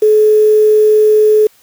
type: tone with quantisation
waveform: sine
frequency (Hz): 427.8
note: A4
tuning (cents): -49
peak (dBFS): -5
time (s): 0.02-1.47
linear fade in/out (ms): 5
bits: 5
effects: white hiss -49 dBFS RMS until 1.62 s